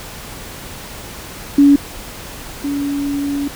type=tone pair in turn; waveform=sine; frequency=283.4 / 283.4 Hz; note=C#4 / C#4; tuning=+38 / +38 cents; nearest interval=unison; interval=0 cents; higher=neither; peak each=-5 / -17 dBFS; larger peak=first; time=1.58-1.76 / 2.64-3.48 s; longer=second; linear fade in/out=5 ms; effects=pink hiss -32 dBFS RMS until 3.55 s